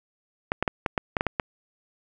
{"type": "clicks", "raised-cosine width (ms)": 0.5, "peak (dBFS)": -8, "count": 9, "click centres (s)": [0.519, 0.626, 0.678, 0.862, 0.978, 1.168, 1.209, 1.267, 1.398], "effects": []}